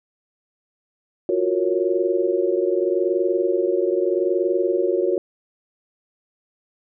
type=chord; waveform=sine; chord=Gb major seventh; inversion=third; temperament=equal; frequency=349.2 / 370 / 466.2 / 554.4 Hz; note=F4 / Gb4 / Bb4 / Db5; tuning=0 / 0 / 0 / 0 cents; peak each=-23 / -21 / -25 / -25 dBFS; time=1.29-5.18 s; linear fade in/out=2 ms; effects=none